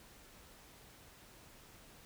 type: silence
effects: pink hiss -59 dBFS RMS until 2.05 s